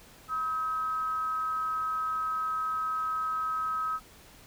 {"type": "tone with frequency modulation", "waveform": "sine", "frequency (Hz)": 1278, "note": "D#6", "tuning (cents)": 46, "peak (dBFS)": -28, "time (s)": [0.28, 4], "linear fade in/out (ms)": 50, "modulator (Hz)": 288, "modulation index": 0.26, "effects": ["pink hiss -54 dBFS RMS until 4.46 s"]}